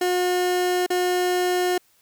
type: tone with dropouts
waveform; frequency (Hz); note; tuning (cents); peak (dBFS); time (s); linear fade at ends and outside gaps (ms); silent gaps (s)
30% pulse; 360; F#4; -47; -17; 0.01-1.78; 5; 0.864-0.902
effects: white hiss -61 dBFS RMS until 2.01 s